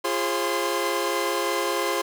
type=tone cluster; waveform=sawtooth; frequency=346.9 / 411.8 / 537 / 1031 Hz; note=F4 / G#4 / C5 / C6; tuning=-12 / -15 / +45 / -26 cents; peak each=-25 dBFS; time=0.04-2.02 s; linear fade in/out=10 ms; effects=none